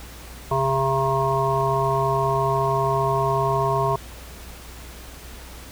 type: harmonic tone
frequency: 134.7 Hz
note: C#3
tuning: 49 cents flat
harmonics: 1 / 3 / 5 / 7 / 8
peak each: -25 / -25 / -25 / -25 / -25 dBFS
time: 0.51-3.96 s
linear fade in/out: 5 ms
effects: added 60 Hz sine -40 dBFS peak until 5.71 s + pink hiss -42 dBFS RMS until 5.71 s